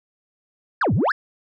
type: exponential two-way sweep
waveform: sine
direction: down then up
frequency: 1854 to 87.31 to 1854 Hz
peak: -14 dBFS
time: 0.81-1.12 s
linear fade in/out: 5 ms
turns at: 0.94 s
effects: tanh soft clip ceiling -15 dBFS